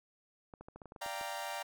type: clicks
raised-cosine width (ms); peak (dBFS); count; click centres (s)
1; -35; 10; 0.538 / 0.61 / 0.685 / 0.76 / 0.818 / 0.857 / 0.921 / 0.962 / 1.062 / 1.212
type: chord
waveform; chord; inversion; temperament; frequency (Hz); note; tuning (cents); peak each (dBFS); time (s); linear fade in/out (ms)
sawtooth; G minor seventh; second; equal with one note detuned; 587.3 / 692.4 / 784 / 932.3; D5 / F5 / G5 / Bb5; 0 / -15 / 0 / 0; -41 / -41 / -40 / -39; 1.01-1.63; 10
effects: none